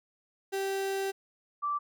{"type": "tone pair in turn", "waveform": ["35% pulse", "sine"], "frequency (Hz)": [389.4, 1166.9], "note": ["G4", "D6"], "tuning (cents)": [-12, -11], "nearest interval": "octave + perfect fifth", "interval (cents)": 1901, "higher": "second", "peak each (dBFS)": -28, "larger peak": "neither", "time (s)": [[0.52, 1.12], [1.62, 1.79]], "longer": "first", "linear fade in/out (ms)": 20, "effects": []}